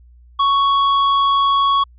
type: tone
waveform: square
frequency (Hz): 1112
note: C#6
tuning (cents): +5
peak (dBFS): -13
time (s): 0.39-1.84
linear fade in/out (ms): 10
effects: added 60 Hz sine -43 dBFS peak until 1.98 s + resampled to 8000 Hz

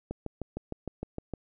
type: click train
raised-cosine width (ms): 2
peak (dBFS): -21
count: 9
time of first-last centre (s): 0.11-1.337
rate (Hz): 6.52
effects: none

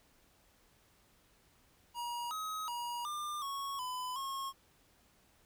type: tone with pitch steps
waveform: square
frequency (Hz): 954 / 1269 / 956 / 1197 / 1105 / 1005 / 1085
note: A#5 / D#6 / A#5 / D6 / C#6 / B5 / C#6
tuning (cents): +40 / +34 / +43 / +33 / -6 / +30 / -37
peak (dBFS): -38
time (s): 1.94-4.53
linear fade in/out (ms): 50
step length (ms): 370
effects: pink hiss -68 dBFS RMS until 5.45 s

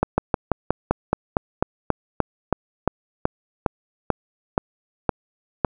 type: slowing click train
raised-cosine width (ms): 1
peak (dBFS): -3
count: 19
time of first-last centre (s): 0.03-5.648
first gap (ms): 150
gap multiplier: 1.08
effects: none

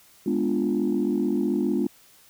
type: chord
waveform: sine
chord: G# diminished seventh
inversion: none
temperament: equal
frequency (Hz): 207.7 / 246.9 / 293.7 / 349.2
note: G#3 / B3 / D4 / F4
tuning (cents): 0 / 0 / 0 / 0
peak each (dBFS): -26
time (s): 0.26-1.87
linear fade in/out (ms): 5
effects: tanh soft clip ceiling -14 dBFS + white hiss -55 dBFS RMS until 2.29 s

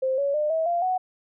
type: tone with pitch steps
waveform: sine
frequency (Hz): 524 / 561.6 / 601.9 / 645.1 / 691.4 / 741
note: C5 / C#5 / D5 / E5 / F5 / F#5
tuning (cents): +2 / +22 / +42 / -38 / -18 / +2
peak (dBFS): -21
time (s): 0.02-0.98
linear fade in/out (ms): 10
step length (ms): 160
effects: none

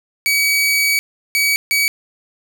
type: tone bursts at uneven times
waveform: sawtooth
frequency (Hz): 2271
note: C#7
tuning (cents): +41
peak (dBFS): -10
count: 3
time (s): 0.26-0.99 / 1.35-1.56 / 1.71-1.88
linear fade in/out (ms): 0
effects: none

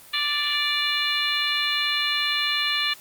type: harmonic tone with a mistuned harmonic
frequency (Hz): 587.3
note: D5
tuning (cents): 0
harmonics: 2 / 3 / 4 / 5 / 6 / 7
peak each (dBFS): -32 / -29 / -28 / -28 / -27 / -29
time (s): 0.13-2.94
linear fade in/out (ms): 10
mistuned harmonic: 5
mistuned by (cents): -23
effects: white hiss -47 dBFS RMS until 3 s + Opus 24 kbps

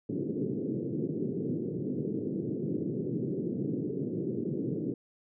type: band-pass noise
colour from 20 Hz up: white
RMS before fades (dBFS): -33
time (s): 0.09-4.94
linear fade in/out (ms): 5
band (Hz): 120 to 420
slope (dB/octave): 48
effects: none

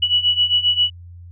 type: beating tone pair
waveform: sine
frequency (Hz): 2937 / 2944.5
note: F#7 / F#7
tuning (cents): -13 / -9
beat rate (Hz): 7.5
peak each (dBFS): -19 / -16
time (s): 0.02-0.9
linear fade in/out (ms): 10
effects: added 87 Hz sine -36 dBFS peak until 1.31 s

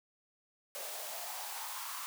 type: noise with high-pass filter sweep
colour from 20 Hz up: white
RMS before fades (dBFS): -42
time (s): 0.75-2.06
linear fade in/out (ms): 0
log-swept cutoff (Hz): 560 to 1100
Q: 4.6
effects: none

